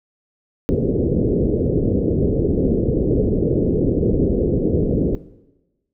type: low-pass noise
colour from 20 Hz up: white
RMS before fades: -18 dBFS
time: 0.69-5.15 s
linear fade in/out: 0 ms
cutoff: 480 Hz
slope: 48 dB/octave
effects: noise-tail reverb RT60 1.0 s tail -17 dB re dry